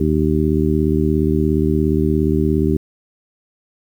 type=harmonic tone; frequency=77.1 Hz; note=D#2; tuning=15 cents flat; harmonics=1 / 2 / 3 / 4 / 5; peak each=-20 / -20 / -20 / -20 / -20 dBFS; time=0-2.77 s; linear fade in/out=5 ms; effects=8-bit